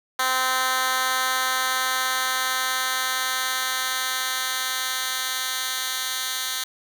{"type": "tone with high-pass filter sweep", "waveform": "10% pulse", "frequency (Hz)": 258.6, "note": "C4", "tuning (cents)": -20, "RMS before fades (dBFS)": -25, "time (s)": [0.19, 6.64], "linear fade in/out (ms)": 5, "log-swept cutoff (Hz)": [1100, 2800], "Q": 0.83, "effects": []}